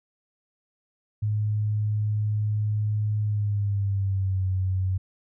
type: tone with pitch glide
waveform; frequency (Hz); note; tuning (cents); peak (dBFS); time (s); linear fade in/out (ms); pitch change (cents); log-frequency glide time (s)
sine; 105.9 to 93.8; G#2 to F#2; +34 to +24; -22; 1.22-4.98; 10; -210; 3.21-4.47
effects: none